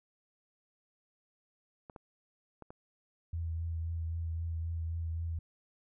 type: clicks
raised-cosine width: 1 ms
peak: -33 dBFS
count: 4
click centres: 1.898 / 1.962 / 2.623 / 2.705 s
type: tone with vibrato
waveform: sine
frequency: 82.6 Hz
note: E2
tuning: 4 cents sharp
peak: -33 dBFS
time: 3.33-5.39 s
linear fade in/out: 5 ms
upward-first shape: triangle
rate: 3.8 Hz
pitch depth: 26 cents each way
effects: none